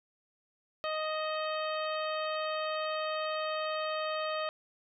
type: harmonic tone with a mistuned harmonic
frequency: 622.3 Hz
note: D#5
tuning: in tune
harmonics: 1 / 2 / 3 / 4 / 5 / 6 / 7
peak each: -34 / -36 / -43 / -43 / -44 / -48 / -48 dBFS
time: 0.84-4.49 s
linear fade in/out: 0 ms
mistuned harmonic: 4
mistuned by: +48 cents
effects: none